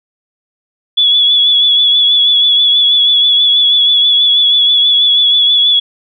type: tone with vibrato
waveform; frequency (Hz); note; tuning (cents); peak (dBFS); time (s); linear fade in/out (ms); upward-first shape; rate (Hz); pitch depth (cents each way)
sine; 3406; G#7; +43; -6; 0.97-5.8; 10; sine; 6.2; 33
effects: none